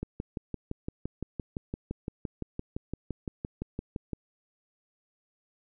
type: click train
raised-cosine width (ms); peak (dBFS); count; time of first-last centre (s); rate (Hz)
3; -20; 25; 0.03-4.133; 5.85
effects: none